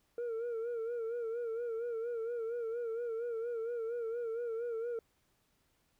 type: tone with vibrato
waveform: sine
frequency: 464 Hz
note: A#4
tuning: 8 cents flat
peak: -32 dBFS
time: 0.18-4.99 s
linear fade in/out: 2 ms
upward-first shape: sine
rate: 4.3 Hz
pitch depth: 70 cents each way
effects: tanh soft clip ceiling -34 dBFS + pink hiss -75 dBFS RMS until 5.99 s